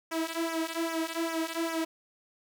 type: tone with flanger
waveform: sawtooth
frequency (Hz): 328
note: E4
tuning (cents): -9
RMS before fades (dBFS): -32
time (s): 0.11-1.85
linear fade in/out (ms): 10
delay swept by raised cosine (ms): 0.23 to 3.23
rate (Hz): 2.5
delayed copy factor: -0.9
effects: none